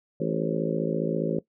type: harmonic tone with a mistuned harmonic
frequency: 54.9 Hz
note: A1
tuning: 3 cents flat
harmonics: 3 / 4 / 5 / 6 / 7 / 8 / 9 / 10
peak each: -30 / -32 / -33 / -34 / -31 / -32 / -35 / -33 dBFS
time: 0.2-1.39 s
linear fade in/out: 5 ms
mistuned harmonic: 9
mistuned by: +47 cents
effects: noise-tail reverb RT60 0.1 s tail -18 dB re dry

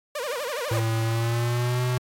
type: tone with vibrato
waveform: sawtooth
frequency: 535 Hz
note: C5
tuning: 38 cents sharp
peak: -24 dBFS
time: 0.15-0.8 s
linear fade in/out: 5 ms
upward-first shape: sine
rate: 12 Hz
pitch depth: 230 cents each way
type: tone with pitch glide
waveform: square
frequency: 112.7 to 125.05 Hz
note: A2 to B2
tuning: +42 to +22 cents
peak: -23 dBFS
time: 0.71-1.98 s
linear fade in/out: 5 ms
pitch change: +180 cents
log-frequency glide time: 1.04-1.83 s
effects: AAC 48 kbps

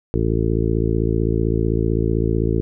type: harmonic tone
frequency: 55.7 Hz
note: A1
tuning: 22 cents sharp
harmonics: 1 / 2 / 3 / 4 / 5 / 6 / 7 / 8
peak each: -22 / -22 / -25 / -28 / -28 / -25 / -25 / -27 dBFS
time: 0.14-2.61 s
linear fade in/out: 0 ms
effects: none

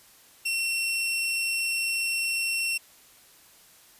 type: tone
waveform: sawtooth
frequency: 2717 Hz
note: F7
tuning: 48 cents flat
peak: -22 dBFS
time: 0.45-2.78 s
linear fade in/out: 10 ms
effects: white hiss -55 dBFS RMS until 3.99 s + resampled to 32000 Hz

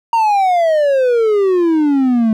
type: exponential sweep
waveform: triangle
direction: down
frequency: 935 to 215.8 Hz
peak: -8 dBFS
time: 0.13-2.33 s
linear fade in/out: 2 ms
effects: none

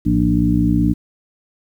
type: harmonic tone with a mistuned harmonic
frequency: 59 Hz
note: A#1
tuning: 22 cents sharp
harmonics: 1 / 2 / 3 / 4 / 5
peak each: -21 / -21 / -18 / -20 / -17 dBFS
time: 0.05-0.94 s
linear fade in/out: 20 ms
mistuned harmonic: 2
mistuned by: -89 cents
effects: 8-bit

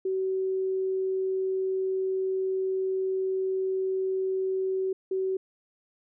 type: tone pair in turn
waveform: sine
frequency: 379.1 / 379.1 Hz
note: F#4 / F#4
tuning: +42 / +42 cents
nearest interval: unison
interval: 0 cents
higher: neither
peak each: -25 dBFS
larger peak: neither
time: 0.05-4.93 / 5.11-5.37 s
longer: first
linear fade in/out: 5 ms
effects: none

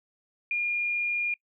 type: tone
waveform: sine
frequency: 2418 Hz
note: D7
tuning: 50 cents sharp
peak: -25 dBFS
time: 0.51-1.34 s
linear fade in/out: 2 ms
effects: noise-tail reverb RT60 0.1 s tail -25 dB re dry

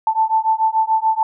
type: beating tone pair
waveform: sine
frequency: 880 / 886.9 Hz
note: A5 / A5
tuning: 0 / +14 cents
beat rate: 6.9 Hz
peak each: -17 dBFS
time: 0.07-1.23 s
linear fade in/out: 2 ms
effects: none

